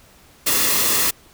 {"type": "noise with comb filter", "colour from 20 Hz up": "white", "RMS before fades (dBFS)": -18, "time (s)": [0.46, 1.11], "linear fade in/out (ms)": 10, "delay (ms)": 1.3, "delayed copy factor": -0.5, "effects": ["pink hiss -50 dBFS RMS until 1.33 s"]}